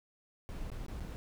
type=noise with dropouts; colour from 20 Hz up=brown; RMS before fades=-41 dBFS; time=0.49-1.16 s; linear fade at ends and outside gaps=0 ms; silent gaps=0.701-0.717 / 0.864-0.883 / 1-1.006 s; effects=none